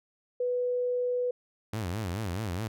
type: tone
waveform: sine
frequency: 493.9 Hz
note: B4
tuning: in tune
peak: -26 dBFS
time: 0.4-1.31 s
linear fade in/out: 5 ms
type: tone with vibrato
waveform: sawtooth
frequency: 98 Hz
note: G2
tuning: in tune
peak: -27 dBFS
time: 1.73-2.68 s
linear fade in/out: 5 ms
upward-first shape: sine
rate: 4.7 Hz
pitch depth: 250 cents each way
effects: none